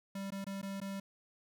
square tone with dropouts, 196 Hz, G3, in tune, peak -39 dBFS, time 0.15-1 s, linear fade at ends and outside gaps 5 ms, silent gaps 0.305-0.32 / 0.444-0.466 / 0.616-0.628 / 0.803-0.814 s, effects none

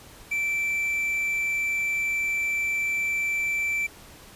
triangle tone with quantisation, 2334 Hz, D7, 11 cents flat, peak -22 dBFS, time 0.31-3.87 s, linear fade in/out 10 ms, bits 8, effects pink hiss -48 dBFS RMS until 4.35 s + resampled to 32000 Hz

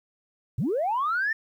sine linear sweep, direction up, 92.1 to 1828 Hz, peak -22 dBFS, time 0.58-1.33 s, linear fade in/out 5 ms, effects tanh soft clip ceiling -19 dBFS + 10-bit

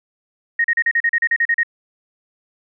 sine tone bursts, 1864.7 Hz, A#6, in tune, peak -13 dBFS, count 12, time 0.59-1.633 s, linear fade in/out 5 ms, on 53 ms, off 37 ms, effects none

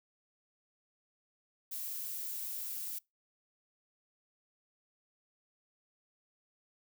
violet noise, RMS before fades -40 dBFS, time 1.71-2.99 s, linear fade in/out 10 ms, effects noise-tail reverb RT60 0.2 s tail -24 dB re dry

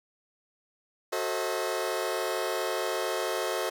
sawtooth chord, F# diminished seventh, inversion none, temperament just, 370 / 444 / 532.8 / 639.4 Hz, F#4 / A4 / C5 / Eb5, 0 / +16 / +31 / +47 cents, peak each -30 dBFS, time 1.12-3.7 s, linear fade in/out 10 ms, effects none

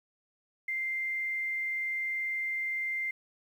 sine tone with quantisation, 2093 Hz, C7, in tune, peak -30 dBFS, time 0.68-3.11 s, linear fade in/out 5 ms, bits 10, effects none

